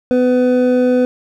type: tone pair together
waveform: triangle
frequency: 250.5 / 501 Hz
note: B3 / B4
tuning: +25 / +25 cents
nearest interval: octave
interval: 1200 cents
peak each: -11 dBFS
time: 0.11-1.05 s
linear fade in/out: 0 ms
effects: none